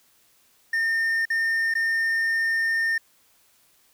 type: tone with dropouts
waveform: triangle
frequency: 1817 Hz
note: A#6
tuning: 45 cents flat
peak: -19 dBFS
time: 0.73-2.98 s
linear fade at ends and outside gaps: 5 ms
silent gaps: 1.254-1.301 / 1.74-1.751 s
effects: white hiss -61 dBFS RMS until 3.93 s